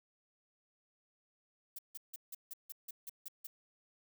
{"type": "noise bursts", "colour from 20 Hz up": "violet", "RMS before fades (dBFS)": -45, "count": 10, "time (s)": [1.76, 3.47], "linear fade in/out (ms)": 5, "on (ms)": 27, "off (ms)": 160, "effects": []}